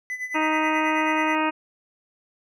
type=tone with tremolo; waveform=triangle; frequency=2005 Hz; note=B6; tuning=26 cents sharp; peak=-24 dBFS; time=0.1-1.35 s; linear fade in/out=0 ms; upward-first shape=sine; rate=9.3 Hz; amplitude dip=75%
type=harmonic tone; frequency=311.7 Hz; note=D#4; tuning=3 cents sharp; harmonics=1 / 2 / 3 / 4 / 5 / 6 / 7 / 8 / 9; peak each=-25 / -30 / -25 / -29 / -33 / -34 / -37 / -30 / -37 dBFS; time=0.34-1.51 s; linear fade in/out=20 ms
effects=none